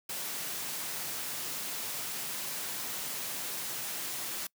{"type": "high-pass noise", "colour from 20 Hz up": "white", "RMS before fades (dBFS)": -37, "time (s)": [0.09, 4.47], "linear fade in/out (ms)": 5, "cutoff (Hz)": 110, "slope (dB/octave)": 96, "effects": ["noise-tail reverb RT60 0.1 s tail -25 dB re dry"]}